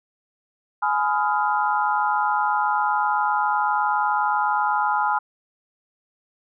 sine chord, F half-diminished seventh, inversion first, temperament just, 838.1 / 1005.8 / 1257.2 / 1396.9 Hz, Ab5 / Cb6 / Eb6 / F6, +16 / +31 / +18 / 0 cents, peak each -22 / -24 / -27 / -26 dBFS, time 0.82-5.19 s, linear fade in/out 10 ms, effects none

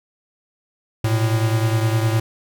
square beating tone pair, 110.4 / 120.2 Hz, A2 / B2, +6 / -46 cents, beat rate 9.8 Hz, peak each -18 / -24 dBFS, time 1.04-2.2 s, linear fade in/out 5 ms, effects none

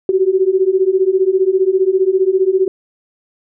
sine beating tone pair, 370 / 385 Hz, F#4 / G4, 0 / -31 cents, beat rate 15 Hz, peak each -14 / -13 dBFS, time 0.09-2.68 s, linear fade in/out 2 ms, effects none

